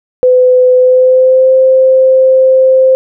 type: tone with pitch glide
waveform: sine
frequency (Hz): 505 to 522.5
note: B4 to C5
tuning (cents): +39 to -2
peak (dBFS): -3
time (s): 0.23-2.95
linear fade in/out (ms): 0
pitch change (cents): +59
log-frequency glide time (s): 0.75-1.53
effects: none